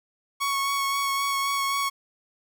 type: tone with vibrato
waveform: sawtooth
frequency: 1108.7 Hz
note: C#6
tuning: in tune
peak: -20 dBFS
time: 0.4-1.9 s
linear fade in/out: 20 ms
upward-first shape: sine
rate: 3.8 Hz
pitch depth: 15 cents each way
effects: none